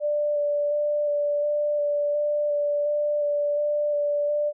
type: tone with vibrato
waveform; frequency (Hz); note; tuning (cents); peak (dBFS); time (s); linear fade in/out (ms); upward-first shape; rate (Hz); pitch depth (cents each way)
sine; 587.3; D5; 0; -21; 0-4.53; 50; square; 1.4; 11
effects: none